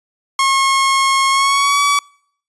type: tone with pitch glide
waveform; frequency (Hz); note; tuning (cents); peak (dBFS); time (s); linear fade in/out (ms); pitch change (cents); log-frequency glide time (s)
sawtooth; 1084 to 1140.5; C#6 to C#6; -39 to +49; -8; 0.39-1.99; 2; +88; 1.3-1.81
effects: noise-tail reverb RT60 0.6 s tail -26 dB re dry + resampled to 24000 Hz